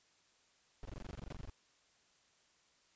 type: noise bursts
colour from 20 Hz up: brown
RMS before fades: -45 dBFS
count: 16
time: 0.83-1.497 s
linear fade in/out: 0 ms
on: 22 ms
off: 21 ms
effects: white hiss -71 dBFS RMS until 2.95 s + resampled to 16000 Hz